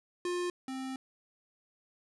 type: tone pair in turn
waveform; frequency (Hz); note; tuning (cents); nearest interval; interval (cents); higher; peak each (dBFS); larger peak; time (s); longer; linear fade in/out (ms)
square; 354.7 / 262.9; F4 / C4; +27 / +8; perfect fourth; 519; first; -32 / -37; first; 0.25-0.5 / 0.68-0.96; second; 2
effects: resampled to 24000 Hz